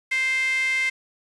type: tone with high-pass filter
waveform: sawtooth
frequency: 523.3 Hz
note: C5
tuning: in tune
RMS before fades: -23 dBFS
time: 0.11-0.9 s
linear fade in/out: 10 ms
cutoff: 2100 Hz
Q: 9.7
effects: resampled to 24000 Hz + 8-bit